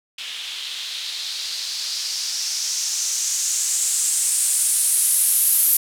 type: noise with low-pass filter sweep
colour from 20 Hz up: violet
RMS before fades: -22 dBFS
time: 0.18-5.77 s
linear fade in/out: 5 ms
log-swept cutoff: 3100 to 12000 Hz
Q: 3
effects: none